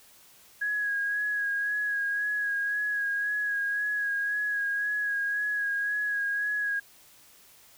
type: tone with vibrato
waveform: sine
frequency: 1658 Hz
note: G#6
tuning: 3 cents flat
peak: -26 dBFS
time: 0.61-6.8 s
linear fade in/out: 10 ms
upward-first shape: sine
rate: 1.9 Hz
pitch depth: 26 cents each way
effects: white hiss -56 dBFS RMS until 7.77 s